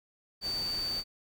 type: tone in noise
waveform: sine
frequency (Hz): 4585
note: D8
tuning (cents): -42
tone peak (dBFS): -31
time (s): 0.41-1.04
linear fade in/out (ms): 50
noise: pink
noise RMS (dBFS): -43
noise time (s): 0.41-1.04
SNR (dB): +9
effects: none